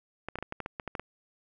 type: clicks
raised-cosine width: 0.5 ms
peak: -20 dBFS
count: 11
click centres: 0.286 / 0.356 / 0.387 / 0.426 / 0.524 / 0.603 / 0.661 / 0.798 / 0.877 / 0.952 / 0.996 s
effects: none